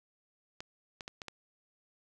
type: clicks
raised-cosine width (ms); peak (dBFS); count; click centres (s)
0.2; -24; 5; 0.605 / 1.008 / 1.079 / 1.218 / 1.283
effects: none